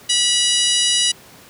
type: harmonic tone with a mistuned harmonic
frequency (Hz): 974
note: B5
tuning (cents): -24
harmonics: 2 / 3 / 4 / 5 / 6 / 7 / 8 / 9 / 10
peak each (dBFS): -29 / -18 / -21 / -24 / -24 / -28 / -28 / -28 / -24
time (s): 0.09-1.12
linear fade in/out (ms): 10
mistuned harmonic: 8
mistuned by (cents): +22
effects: pink hiss -44 dBFS RMS until 1.49 s + high-pass 100 Hz 12 dB/octave